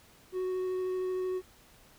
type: tone with vibrato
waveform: triangle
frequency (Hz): 370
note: F#4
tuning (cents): 0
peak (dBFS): -28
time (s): 0.32-1.42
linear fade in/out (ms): 50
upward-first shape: triangle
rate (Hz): 13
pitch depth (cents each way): 10
effects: pink hiss -59 dBFS RMS until 1.98 s